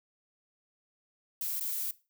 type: noise with dropouts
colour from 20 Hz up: violet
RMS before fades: -34 dBFS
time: 1.41-1.91 s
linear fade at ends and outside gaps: 2 ms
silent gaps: 1.597-1.608 s
effects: noise-tail reverb RT60 0.3 s tail -19 dB re dry